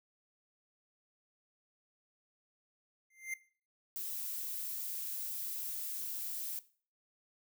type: tone with exponential growth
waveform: square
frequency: 2093 Hz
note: C7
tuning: in tune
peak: -34 dBFS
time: 3.1-3.34 s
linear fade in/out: 5 ms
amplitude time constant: 52 ms
type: noise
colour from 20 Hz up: violet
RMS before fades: -40 dBFS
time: 3.96-6.59 s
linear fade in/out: 0 ms
effects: noise-tail reverb RT60 0.4 s tail -17 dB re dry